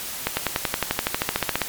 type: accelerating click train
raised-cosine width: 0.3 ms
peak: -4 dBFS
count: 18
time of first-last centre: 0.27-1.617 s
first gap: 100 ms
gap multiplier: 0.97
effects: white hiss -32 dBFS RMS until 1.68 s + MP3 96 kbps